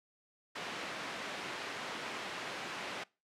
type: band-pass noise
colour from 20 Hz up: white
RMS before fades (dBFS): -42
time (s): 0.55-3.04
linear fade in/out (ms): 10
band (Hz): 180 to 2500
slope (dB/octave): 12
effects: noise-tail reverb RT60 0.3 s tail -24 dB re dry + low-pass 11000 Hz 12 dB/octave